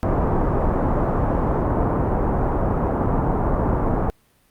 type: low-pass noise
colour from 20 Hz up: pink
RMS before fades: -20 dBFS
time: 0.03-4.1 s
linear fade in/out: 0 ms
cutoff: 1100 Hz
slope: 24 dB/octave
effects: pink hiss -60 dBFS RMS until 4.5 s + Opus 48 kbps